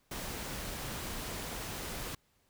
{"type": "noise", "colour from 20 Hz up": "pink", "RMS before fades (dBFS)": -40, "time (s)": [0.11, 2.15], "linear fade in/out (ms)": 5, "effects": ["pink hiss -72 dBFS RMS until 2.49 s"]}